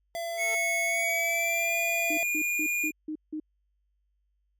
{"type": "tone with exponential growth", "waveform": "20% pulse", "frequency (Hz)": 446.2, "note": "A4", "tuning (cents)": 24, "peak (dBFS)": -33, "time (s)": [0.14, 0.55], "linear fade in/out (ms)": 5, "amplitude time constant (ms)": 89}
{"type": "tone", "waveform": "square", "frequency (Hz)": 675, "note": "E5", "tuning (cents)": 41, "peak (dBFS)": -32, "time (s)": [0.15, 2.23], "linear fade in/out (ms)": 0}
{"type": "tone with pitch glide", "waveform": "square", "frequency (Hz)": [2200, 2427], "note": ["C#7", "D#7"], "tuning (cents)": [-14, -44], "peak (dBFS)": -27, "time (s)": [0.37, 2.92], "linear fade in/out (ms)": 50, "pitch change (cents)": 170, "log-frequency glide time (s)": [0.85, 1.78]}
{"type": "tone bursts", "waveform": "sine", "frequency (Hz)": 308.8, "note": "D#4", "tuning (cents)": -13, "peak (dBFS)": -31, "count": 6, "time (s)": [2.1, 3.4], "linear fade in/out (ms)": 5, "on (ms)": 75, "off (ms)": 170}
{"effects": ["added 50 Hz sine -70 dBFS peak until 4.59 s"]}